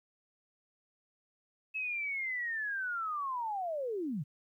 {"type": "linear sweep", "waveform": "sine", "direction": "down", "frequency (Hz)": [2600, 124.8], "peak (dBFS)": -33, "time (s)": [1.74, 4.24], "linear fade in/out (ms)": 20, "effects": ["12-bit"]}